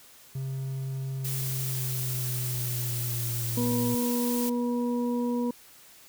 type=tone with pitch glide; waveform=triangle; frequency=133.7 to 117.07 Hz; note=C3 to A#2; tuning=+38 to +8 cents; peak=-28 dBFS; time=0.35-3.95 s; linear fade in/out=5 ms; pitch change=-230 cents; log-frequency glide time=1.13-3.52 s
type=noise; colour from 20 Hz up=blue; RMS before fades=-34 dBFS; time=1.24-4.5 s; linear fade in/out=10 ms
type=harmonic tone; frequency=241.7 Hz; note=B3; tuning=37 cents flat; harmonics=1 / 2 / 4; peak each=-26 / -32 / -38 dBFS; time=3.57-5.51 s; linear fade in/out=5 ms
effects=white hiss -53 dBFS RMS until 6.08 s